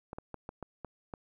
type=clicks; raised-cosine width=1 ms; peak=-26 dBFS; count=7; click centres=0.131 / 0.185 / 0.343 / 0.491 / 0.627 / 0.847 / 1.138 s; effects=11-bit